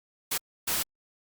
white noise bursts at uneven times, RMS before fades -28 dBFS, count 2, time 0.31-0.38 / 0.67-0.83 s, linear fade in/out 10 ms, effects Opus 48 kbps

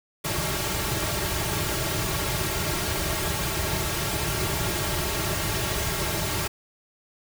pink noise with comb filter, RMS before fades -27 dBFS, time 0.24-6.48 s, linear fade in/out 10 ms, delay 4 ms, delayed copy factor -1, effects none

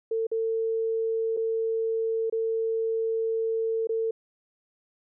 sine tone with dropouts, 450 Hz, A4, 39 cents sharp, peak -24 dBFS, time 0.11-4.11 s, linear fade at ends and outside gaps 5 ms, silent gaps 0.269-0.315 / 1.367-1.371 / 2.299-2.324 / 3.872-3.892 s, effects none

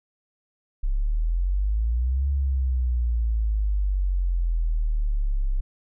sine exponential two-way sweep, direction up then down, 32.55 to 70.2 to 32.55 Hz, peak -20 dBFS, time 0.83-5.61 s, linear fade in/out 10 ms, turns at 2.29 s, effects none

